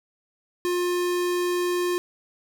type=tone; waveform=square; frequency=355 Hz; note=F4; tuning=28 cents sharp; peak=-23 dBFS; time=0.65-1.98 s; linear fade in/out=0 ms; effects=none